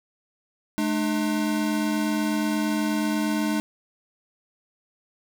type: tone pair together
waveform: square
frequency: 213.3 / 301.7 Hz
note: G#3 / D4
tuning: +46 / +47 cents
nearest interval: tritone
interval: 601 cents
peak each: -26 dBFS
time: 0.78-3.6 s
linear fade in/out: 0 ms
effects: none